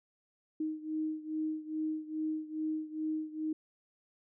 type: beating tone pair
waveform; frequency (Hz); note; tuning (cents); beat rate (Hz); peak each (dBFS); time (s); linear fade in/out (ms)
sine; 311.1 / 313.5; D#4 / D#4; 0 / +13; 2.4; -35 / -38; 0.6-3.53; 5
effects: none